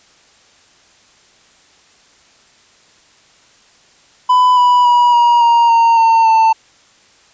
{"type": "tone with pitch steps", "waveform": "triangle", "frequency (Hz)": [1000, 984, 968.2, 952.6, 937.4, 922.3, 907.5, 893], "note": ["B5", "B5", "B5", "A#5", "A#5", "A#5", "A#5", "A5"], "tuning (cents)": [21, -7, -35, 37, 9, -19, -47, 25], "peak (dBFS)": -5, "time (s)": [4.29, 6.53], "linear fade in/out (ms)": 10, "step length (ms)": 280, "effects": ["white hiss -49 dBFS RMS until 7.33 s", "resampled to 16000 Hz"]}